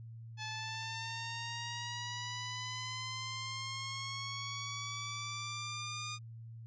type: linear sweep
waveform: 10% pulse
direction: up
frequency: 862 to 1222 Hz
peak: -31 dBFS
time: 0.37-6.19 s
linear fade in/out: 50 ms
effects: added 114 Hz sine -46 dBFS peak until 6.66 s + resampled to 16000 Hz